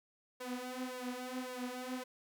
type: tone with flanger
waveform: sawtooth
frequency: 252 Hz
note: B3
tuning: 35 cents sharp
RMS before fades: -42 dBFS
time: 0.4-2.04 s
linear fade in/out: 10 ms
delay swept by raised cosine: 1.8 to 6.6 ms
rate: 1.8 Hz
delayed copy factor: +0.8
effects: none